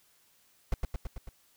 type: noise with echo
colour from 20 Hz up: brown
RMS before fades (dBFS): -26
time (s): 0.72-0.74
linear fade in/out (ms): 2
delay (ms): 110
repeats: 5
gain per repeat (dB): -3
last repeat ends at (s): 1.29
effects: white hiss -66 dBFS RMS until 1.56 s